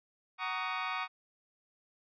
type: chord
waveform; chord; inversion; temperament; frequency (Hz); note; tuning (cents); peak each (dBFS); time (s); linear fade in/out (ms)
25% pulse; D# minor seventh; first; just; 746.7 / 933.4 / 1120.1 / 1244.5; F#5 / A#5 / C#6 / D#6; +16 / +2 / +18 / 0; -37 / -37 / -35 / -34; 0.38-1.08; 50
effects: resampled to 11025 Hz